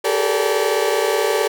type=tone cluster; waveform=35% pulse; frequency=388.9 / 419.5 / 438.5 / 474.1 / 577 Hz; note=G4 / G#4 / A4 / A#4 / D5; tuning=-14 / +17 / -6 / +29 / -31 cents; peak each=-21 / -24 / -19 / -23 / -21 dBFS; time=0.04-1.48 s; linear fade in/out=10 ms; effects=none